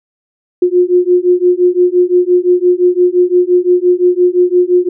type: beating tone pair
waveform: sine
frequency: 355.4 / 361.2 Hz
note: F4 / F#4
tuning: +30 / -42 cents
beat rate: 5.8 Hz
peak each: -10 dBFS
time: 0.62-4.89 s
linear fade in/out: 5 ms
effects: none